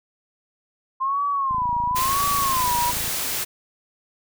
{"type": "tone with vibrato", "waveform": "sine", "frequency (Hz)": 1046.5, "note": "C6", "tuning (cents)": 0, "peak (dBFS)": -20, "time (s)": [1, 2.92], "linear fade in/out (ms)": 20, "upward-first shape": "sine", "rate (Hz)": 0.97, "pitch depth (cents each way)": 150}
{"type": "click train", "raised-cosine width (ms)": 5, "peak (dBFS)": -24, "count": 44, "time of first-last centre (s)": [1.51, 3.079], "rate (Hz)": 27.4}
{"type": "noise", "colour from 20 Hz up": "white", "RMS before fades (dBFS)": -26, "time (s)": [1.95, 3.45], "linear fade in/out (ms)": 20}
{"effects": []}